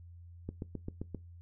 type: click train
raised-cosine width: 3 ms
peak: -25 dBFS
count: 6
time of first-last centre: 0.49-1.147 s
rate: 7.61 Hz
effects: noise-tail reverb RT60 0.2 s tail -20 dB re dry + added 86 Hz sine -49 dBFS peak until 1.41 s